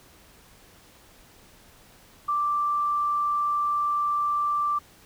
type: tone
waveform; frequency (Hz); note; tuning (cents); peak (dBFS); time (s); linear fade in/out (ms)
sine; 1174.7; D6; 0; -22; 2.28-4.79; 10
effects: pink hiss -54 dBFS RMS until 5.05 s